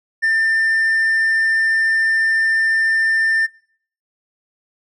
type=tone with hard clipping; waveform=sine; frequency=1793 Hz; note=A6; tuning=32 cents sharp; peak=-14 dBFS; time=0.22-3.47 s; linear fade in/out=20 ms; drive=2 dB; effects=noise-tail reverb RT60 0.6 s tail -26 dB re dry